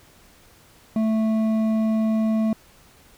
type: tone with hard clipping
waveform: triangle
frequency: 220 Hz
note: A3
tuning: in tune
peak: -20 dBFS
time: 0.96-2.53 s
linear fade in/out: 2 ms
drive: 11 dB
effects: pink hiss -53 dBFS RMS until 3.17 s